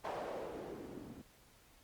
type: noise with low-pass filter sweep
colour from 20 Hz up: blue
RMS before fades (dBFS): -45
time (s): 0.04-1.22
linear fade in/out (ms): 10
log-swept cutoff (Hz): 760 to 230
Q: 2.2
effects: pink hiss -65 dBFS RMS until 1.83 s + Opus 48 kbps